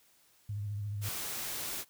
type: tone with vibrato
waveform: sine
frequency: 102.9 Hz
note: G#2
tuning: 16 cents flat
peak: -34 dBFS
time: 0.49-1.09 s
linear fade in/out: 5 ms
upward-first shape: triangle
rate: 14 Hz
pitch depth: 58 cents each way
type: noise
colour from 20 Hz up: white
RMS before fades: -38 dBFS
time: 1.01-1.85 s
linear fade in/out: 50 ms
effects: white hiss -66 dBFS RMS until 1.89 s